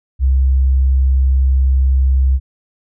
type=tone; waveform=sine; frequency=66 Hz; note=C2; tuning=16 cents sharp; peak=-9 dBFS; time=0.19-2.4 s; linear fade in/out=50 ms; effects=none